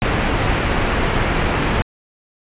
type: low-pass noise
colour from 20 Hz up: pink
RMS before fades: -18 dBFS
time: 0.02-1.82 s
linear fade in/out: 0 ms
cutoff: 2900 Hz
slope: 24 dB/octave
effects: resampled to 8000 Hz